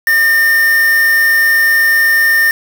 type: tone with quantisation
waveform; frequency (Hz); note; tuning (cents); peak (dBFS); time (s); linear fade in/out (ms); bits
triangle; 1812; A#6; -50; -6; 0.07-2.51; 2; 3
effects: none